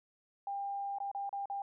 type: tone with dropouts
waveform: sine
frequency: 798 Hz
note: G5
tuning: 31 cents sharp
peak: -35 dBFS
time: 0.47-1.62 s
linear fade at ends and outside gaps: 2 ms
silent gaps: 0.985-1.002 / 1.115-1.148 / 1.293-1.328 / 1.457-1.499 s
effects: none